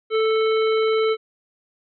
harmonic tone, 440.4 Hz, A4, 2 cents sharp, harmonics 1 / 3 / 5 / 7 / 9, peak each -17 / -27 / -31 / -34 / -36 dBFS, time 0.1-1.17 s, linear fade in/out 50 ms, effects none

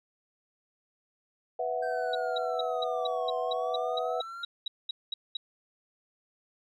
sine chord, B suspended fourth, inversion none, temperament equal, 493.9 / 659.3 / 740 Hz, B4 / E5 / F#5, 0 / 0 / 0 cents, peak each -33 dBFS, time 1.59-4.21 s, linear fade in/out 5 ms
triangle linear two-way sweep, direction down then up, 1571 to 1046.5 to 1403 Hz, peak -37 dBFS, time 1.82-4.45 s, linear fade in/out 10 ms, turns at 3.38 s
sine tone bursts, 3855 Hz, B7, 43 cents flat, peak -30 dBFS, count 15, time 2.13-5.37 s, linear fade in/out 5 ms, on 20 ms, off 210 ms
effects none

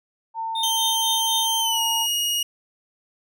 sine tone, 900 Hz, A5, 39 cents sharp, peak -25 dBFS, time 0.34-2.07 s, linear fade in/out 50 ms
triangle tone with tremolo, 3644 Hz, A#7, 40 cents flat, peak -22 dBFS, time 0.55-1.5 s, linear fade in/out 5 ms, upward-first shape sine, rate 4 Hz, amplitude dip 100%
sawtooth tone with pitch glide, 3136 to 2876 Hz, G7 to F#7, 0 to -50 cents, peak -18 dBFS, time 0.63-2.43 s, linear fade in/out 5 ms, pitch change -150 cents, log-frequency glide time 1.59-1.81 s
effects none

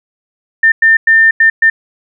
sine tone bursts at uneven times, 1800 Hz, A6, 39 cents sharp, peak -4 dBFS, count 5, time 0.63-0.72 / 0.82-0.97 / 1.07-1.31 / 1.4-1.5 / 1.62-1.7 s, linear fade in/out 5 ms, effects none

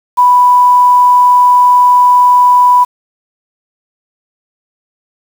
sine tone with quantisation, 987.8 Hz, B5, in tune, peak -3 dBFS, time 0.17-2.85 s, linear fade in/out 20 ms, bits 5, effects none

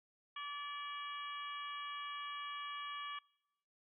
harmonic tone with a mistuned harmonic, 578 Hz, D5, 28 cents flat, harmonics 2 / 3 / 4 / 5 / 6, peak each -44 / -51 / -51 / -51 / -51 dBFS, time 0.36-3.19 s, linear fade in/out 5 ms, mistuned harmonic 6, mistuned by -85 cents, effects noise-tail reverb RT60 0.9 s tail -25 dB re dry

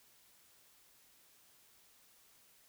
silence, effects white hiss -66 dBFS RMS until 2.68 s

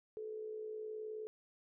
sine tone with amplitude modulation, 432.5 Hz, A4, 30 cents flat, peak -39 dBFS, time 0.17-1.27 s, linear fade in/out 0 ms, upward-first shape sine, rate 59.4 Hz, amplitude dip 50%, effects none

